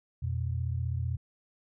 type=tone pair together; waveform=sine; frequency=86 / 121.62 Hz; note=F2 / B2; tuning=-26 / -26 cents; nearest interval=tritone; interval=600 cents; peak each=-31 / -32 dBFS; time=0.22-1.17 s; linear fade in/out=10 ms; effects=none